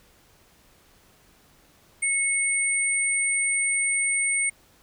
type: tone pair together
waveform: sine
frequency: 2200 / 8795 Hz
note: C#7 / C#9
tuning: -14 / -15 cents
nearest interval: 2 octaves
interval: 2399 cents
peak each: -24 dBFS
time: 2.02-4.5 s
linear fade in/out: 10 ms
effects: pink hiss -58 dBFS RMS until 4.82 s